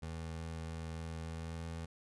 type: tone with pitch glide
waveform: 25% pulse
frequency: 81.5 to 82.59 Hz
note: E2 to E2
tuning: -19 to +4 cents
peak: -37 dBFS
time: 0.02-1.86 s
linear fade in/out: 10 ms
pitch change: +23 cents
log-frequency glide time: 1.34-1.61 s
effects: resampled to 24000 Hz